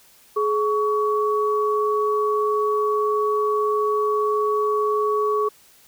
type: tone pair together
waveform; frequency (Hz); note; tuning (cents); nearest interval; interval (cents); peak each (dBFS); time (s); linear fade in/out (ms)
sine; 422.5 / 1125.4; G#4 / C#6; +30 / +26; octave + perfect fourth; 1696; -20 / -22; 0.36-5.49; 10
effects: white hiss -53 dBFS RMS until 5.87 s